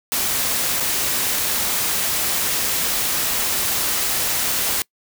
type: noise with dropouts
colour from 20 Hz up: white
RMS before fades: -21 dBFS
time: 0.12-4.82 s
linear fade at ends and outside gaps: 0 ms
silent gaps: 0.801-0.805 s
effects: noise-tail reverb RT60 0.1 s tail -25 dB re dry